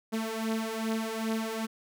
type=beating tone pair; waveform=sawtooth; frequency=220.9 / 223.4 Hz; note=A3 / A3; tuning=+7 / +27 cents; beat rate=2.5 Hz; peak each=-30 / -28 dBFS; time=0.12-1.67 s; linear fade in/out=20 ms; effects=none